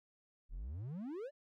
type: exponential sweep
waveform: triangle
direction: up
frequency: 34 to 608 Hz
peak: -39 dBFS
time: 0.49-1.31 s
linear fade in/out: 50 ms
effects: none